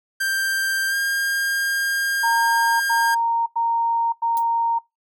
45% pulse tone with pitch glide, 1579 to 1609.4 Hz, G6 to G6, +12 to +45 cents, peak -20 dBFS, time 0.2-3.15 s, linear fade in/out 10 ms, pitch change +33 cents, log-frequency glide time 0.89-0.95 s
sine tone bursts, 926 Hz, A#5, 12 cents flat, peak -18 dBFS, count 4, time 2.23-4.789 s, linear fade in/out 10 ms, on 570 ms, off 93 ms
violet noise with exponential decay, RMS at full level -28 dBFS, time 4.37-4.45 s, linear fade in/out 0 ms, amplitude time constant 17 ms
effects noise-tail reverb RT60 0.2 s tail -23 dB re dry

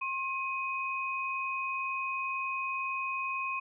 sine tone pair together, 1071 / 2511 Hz, C6 / D#7, +40 / +15 cents, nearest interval octave + minor third, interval 1475 cents, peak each -34 / -34 dBFS, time 0.01-3.6 s, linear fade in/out 10 ms, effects none

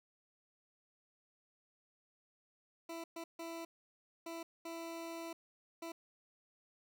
20% pulse tone bursts at uneven times, 332.3 Hz, E4, 14 cents sharp, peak -38 dBFS, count 6, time 2.89-3.04 / 3.16-3.24 / 3.39-3.65 / 4.26-4.43 / 4.65-5.33 / 5.82-5.92 s, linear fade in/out 5 ms, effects none

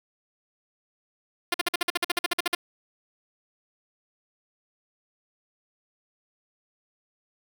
5% pulse tone bursts, 350 Hz, F4, 4 cents sharp, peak -10 dBFS, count 15, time 1.52-2.55 s, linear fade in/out 5 ms, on 22 ms, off 50 ms, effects none

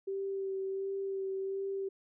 sine tone with vibrato, 388.1 Hz, G4, 17 cents flat, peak -33 dBFS, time 0.07-1.89 s, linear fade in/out 10 ms, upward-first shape sine, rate 1.4 Hz, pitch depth 16 cents each way, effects none

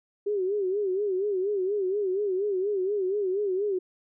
sine tone with vibrato, 392 Hz, G4, in tune, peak -24 dBFS, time 0.26-3.79 s, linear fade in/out 10 ms, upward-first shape sine, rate 4.2 Hz, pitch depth 120 cents each way, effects none

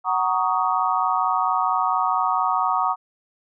sine chord, D# minor seventh, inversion first, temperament just, 746.7 / 933.4 / 1120.1 / 1244.5 Hz, F#5 / A#5 / C#6 / D#6, +16 / +2 / +18 / 0 cents, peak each -24 dBFS, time 0.04-2.96 s, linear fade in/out 50 ms, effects none

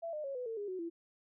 sine tone with pitch steps, 669 / 606.4 / 549.7 / 498.3 / 451.7 / 409.4 / 371.2 / 336.4 Hz, E5 / D#5 / C#5 / B4 / A4 / G#4 / F#4 / E4, +25 / -45 / -15 / +15 / +45 / -25 / +6 / +35 cents, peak -37 dBFS, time 0.02-0.9 s, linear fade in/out 20 ms, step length 110 ms, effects none

